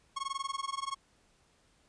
45% pulse tone with amplitude modulation, 1094 Hz, C#6, 23 cents flat, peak -31 dBFS, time 0.16-0.95 s, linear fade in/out 10 ms, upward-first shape sine, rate 21.1 Hz, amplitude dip 95%, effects pink hiss -68 dBFS RMS until 1.88 s + resampled to 22050 Hz

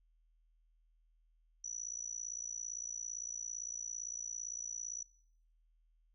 sine tone with amplitude modulation, 5920 Hz, F#8, in tune, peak -36 dBFS, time 1.64-5.03 s, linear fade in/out 5 ms, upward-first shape sine, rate 57.7 Hz, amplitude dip 100%, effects noise-tail reverb RT60 0.7 s tail -23 dB re dry + added 40 Hz sine -68 dBFS peak until 6.14 s

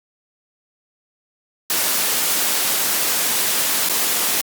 white noise with dropouts, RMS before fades -19 dBFS, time 1.7-4.41 s, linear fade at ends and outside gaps 1 ms, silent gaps 3.888-3.896 s, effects high-pass 200 Hz 12 dB/octave + Opus 48 kbps

